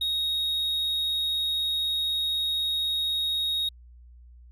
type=tone; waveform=triangle; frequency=3756 Hz; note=A#7; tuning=12 cents sharp; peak=-23 dBFS; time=0.01-3.69 s; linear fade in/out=5 ms; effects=added 60 Hz sine -47 dBFS peak until 4.51 s